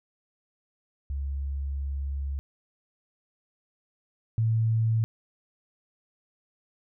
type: tone pair in turn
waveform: sine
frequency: 69.3 / 112.5 Hz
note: C#2 / A2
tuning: 0 / +39 cents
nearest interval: minor sixth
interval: 839 cents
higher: second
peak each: -28 / -21 dBFS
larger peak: second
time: 1.1-2.39 / 4.38-5.04 s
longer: first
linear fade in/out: 0 ms
effects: none